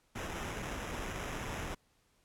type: noise with sample-and-hold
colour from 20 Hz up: pink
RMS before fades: -40 dBFS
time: 0.15-1.75 s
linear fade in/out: 10 ms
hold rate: 4410 Hz
effects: pink hiss -72 dBFS RMS until 2.24 s + low-pass 12000 Hz 12 dB/octave